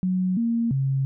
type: tone with pitch steps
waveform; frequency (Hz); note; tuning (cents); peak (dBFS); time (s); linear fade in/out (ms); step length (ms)
sine; 184.5 / 231.9 / 135.2; F#3 / A#3 / C#3; -5 / -9 / -43; -20; 0.03-1.05; 0; 340
effects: none